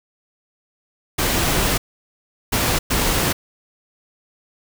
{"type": "noise bursts at uneven times", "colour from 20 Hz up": "pink", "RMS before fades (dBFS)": -19, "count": 3, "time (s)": [[1.18, 1.78], [2.52, 2.79], [2.9, 3.33]], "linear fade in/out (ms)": 10, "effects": []}